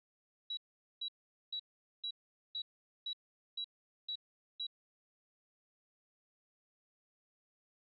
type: tone bursts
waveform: sine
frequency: 3900 Hz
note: B7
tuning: 23 cents flat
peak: -37 dBFS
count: 9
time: 0.5-4.668 s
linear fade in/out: 5 ms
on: 72 ms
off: 440 ms
effects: none